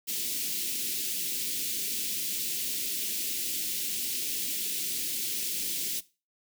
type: band-stop noise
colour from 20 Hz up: white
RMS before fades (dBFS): -32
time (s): 0.07-6.01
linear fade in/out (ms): 20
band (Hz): 380 to 2500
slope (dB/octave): 24
effects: noise-tail reverb RT60 0.3 s tail -18 dB re dry + high-pass 200 Hz 12 dB/octave